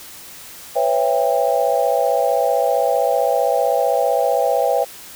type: chord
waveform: sine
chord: C# half-diminished seventh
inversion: third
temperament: just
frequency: 498.9 / 554.4 / 665.2 / 798.3 Hz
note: B4 / C#5 / E5 / G5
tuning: +17 / 0 / +16 / +31 cents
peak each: -20 dBFS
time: 0.75-4.85 s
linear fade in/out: 20 ms
effects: white hiss -38 dBFS RMS until 5.15 s